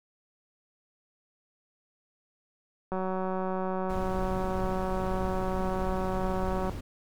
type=click train; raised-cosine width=1 ms; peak=-19 dBFS; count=707; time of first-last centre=2.92-6.695 s; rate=187 Hz
type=noise; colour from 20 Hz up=brown; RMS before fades=-35 dBFS; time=3.89-6.81 s; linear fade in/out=10 ms
effects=none